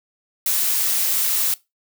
blue noise, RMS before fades -20 dBFS, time 0.46-1.54 s, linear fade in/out 2 ms, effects noise-tail reverb RT60 0.2 s tail -20 dB re dry

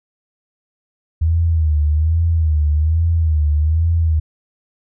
sine tone with vibrato, 79 Hz, D#2, 27 cents sharp, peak -12 dBFS, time 1.21-4.2 s, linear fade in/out 10 ms, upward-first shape sine, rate 1.2 Hz, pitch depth 100 cents each way, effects none

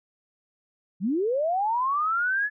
sine linear sweep, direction up, 164.4 to 1722 Hz, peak -22 dBFS, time 1-2.5 s, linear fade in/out 50 ms, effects none

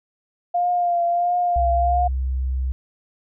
sine tone with vibrato, 700 Hz, F5, 4 cents sharp, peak -17 dBFS, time 0.54-2.08 s, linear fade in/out 10 ms, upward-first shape triangle, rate 1.5 Hz, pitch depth 34 cents each way
sine tone with pitch glide, 65.41 to 64.81 Hz, C2 to C2, 0 to -16 cents, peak -20 dBFS, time 1.56-2.72 s, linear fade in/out 0 ms, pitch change -16 cents, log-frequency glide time 1.76-2.36 s
effects none

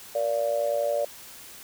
sine tone with amplitude modulation, 581 Hz, D5, 19 cents flat, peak -19 dBFS, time 0.15-1.05 s, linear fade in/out 5 ms, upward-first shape sine, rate 111 Hz, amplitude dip 85%, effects white hiss -45 dBFS RMS until 1.63 s

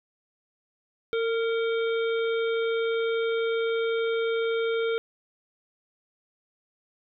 harmonic tone with a mistuned harmonic, 455.3 Hz, A#4, 41 cents flat, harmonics 1 / 3 / 5 / 7 / 8, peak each -24 / -34 / -38 / -41 / -42 dBFS, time 1.13-4.98 s, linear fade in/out 0 ms, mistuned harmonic 3, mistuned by +30 cents, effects none

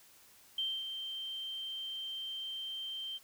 sine tone with ADSR envelope, 3136 Hz, G7, in tune, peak -31 dBFS, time 0.58-3.19 s, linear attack 4 ms, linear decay 250 ms, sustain -7 dB, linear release 29 ms, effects white hiss -61 dBFS RMS until 3.23 s

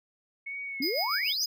sine tone with vibrato, 2200 Hz, C#7, 14 cents flat, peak -34 dBFS, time 0.46-1.33 s, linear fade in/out 10 ms, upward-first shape sine, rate 1.7 Hz, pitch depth 37 cents each way
sine exponential sweep, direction up, 246.9 to 6710 Hz, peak -29 dBFS, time 0.8-1.45 s, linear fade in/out 5 ms
square tone with tremolo, 4978 Hz, D#8, in tune, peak -28 dBFS, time 0.82-1.46 s, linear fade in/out 5 ms, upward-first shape sine, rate 6.9 Hz, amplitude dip 60%
effects none

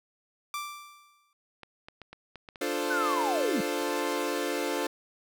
sawtooth tone with exponential decay, 1174.7 Hz, D6, in tune, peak -27 dBFS, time 0.54-1.33 s, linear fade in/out 1 ms, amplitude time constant 170 ms
clicks, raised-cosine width 0.3 ms, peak -28 dBFS, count 10, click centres 1.633 / 1.885 / 2.017 / 2.13 / 2.357 / 2.488 / 2.558 / 3.25 / 3.815 / 3.893 s
sawtooth chord, D minor seventh, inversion none, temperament equal, 293.7 / 349.2 / 440 / 523.3 Hz, D4 / F4 / A4 / C5, 0 / 0 / 0 / 0 cents, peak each -30 dBFS, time 2.61-4.87 s, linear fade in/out 5 ms
sine linear sweep, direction down, 1541 to 174.61 Hz, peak -27 dBFS, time 2.9-3.61 s, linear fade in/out 5 ms
effects none

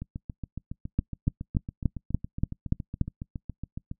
two click trains, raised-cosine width 5 ms, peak -11 / -22 dBFS, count 8 / 29, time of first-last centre 0.99-3.013 / 0.02-3.914 s, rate 3.46 / 7.19 Hz, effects noise-tail reverb RT60 0.1 s tail -24 dB re dry

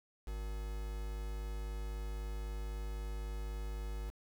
triangle tone with quantisation, 51.91 Hz, G#1, in tune, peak -36 dBFS, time 0.26-4.11 s, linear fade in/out 20 ms, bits 8, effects none

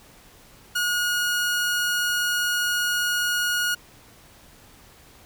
sawtooth tone, 1443 Hz, F#6, 44 cents flat, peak -18 dBFS, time 0.75-3.75 s, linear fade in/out 10 ms, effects pink hiss -51 dBFS RMS until 5.25 s

